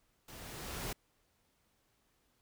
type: noise with level ramp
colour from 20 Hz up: pink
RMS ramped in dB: -51 to -39 dBFS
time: 0.28-0.93 s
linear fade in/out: 5 ms
effects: pink hiss -75 dBFS RMS until 2.41 s